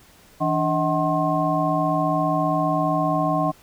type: tone cluster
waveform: sine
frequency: 163.3 / 291.5 / 634 / 749 / 1066 Hz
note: E3 / D4 / D#5 / F#5 / C6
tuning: -16 / -13 / +32 / +21 / +32 cents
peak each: -25 dBFS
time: 0.4-3.52 s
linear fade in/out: 20 ms
effects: pink hiss -52 dBFS RMS until 3.62 s